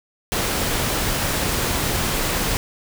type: noise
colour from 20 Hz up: pink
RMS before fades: -22 dBFS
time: 0.32-2.57 s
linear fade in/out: 0 ms
effects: none